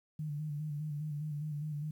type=tone with vibrato; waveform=sine; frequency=150 Hz; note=D3; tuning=37 cents sharp; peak=-35 dBFS; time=0.19-1.91 s; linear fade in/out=5 ms; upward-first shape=square; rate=4.9 Hz; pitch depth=42 cents each way; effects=11-bit